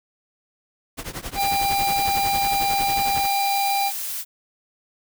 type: noise with tremolo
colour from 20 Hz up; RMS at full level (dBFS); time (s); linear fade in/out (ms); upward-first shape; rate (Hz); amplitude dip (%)
pink; -29; 0.97-3.27; 20; triangle; 11; 95
type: harmonic tone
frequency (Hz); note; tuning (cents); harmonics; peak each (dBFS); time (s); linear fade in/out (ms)
794; G5; +22; 1 / 3 / 5 / 6; -20 / -30 / -32 / -34; 1.35-3.92; 50
type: noise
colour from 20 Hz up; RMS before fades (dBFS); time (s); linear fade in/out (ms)
blue; -29; 1.36-4.25; 50
effects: none